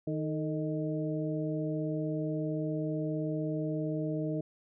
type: harmonic tone with a mistuned harmonic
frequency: 155.56 Hz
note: D#3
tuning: in tune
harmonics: 1 / 2 / 3 / 4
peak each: -34 / -34 / -39 / -39 dBFS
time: 0.07-4.41 s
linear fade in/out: 5 ms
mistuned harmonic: 3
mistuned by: -70 cents
effects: none